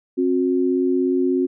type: tone pair together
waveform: sine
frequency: 266.8 / 363.5 Hz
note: C4 / F#4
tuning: +34 / -31 cents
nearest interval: perfect fourth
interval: 535 cents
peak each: -19 dBFS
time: 0.17-1.47 s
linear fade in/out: 20 ms
effects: none